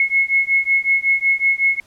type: beating tone pair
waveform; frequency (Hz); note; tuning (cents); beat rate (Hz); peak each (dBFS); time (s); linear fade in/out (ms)
sine; 2176 / 2181.4; C#7 / C#7; -33 / -28; 5.4; -17; 0-1.8; 2
effects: pink hiss -53 dBFS RMS until 1.86 s + low-pass 11000 Hz 12 dB/octave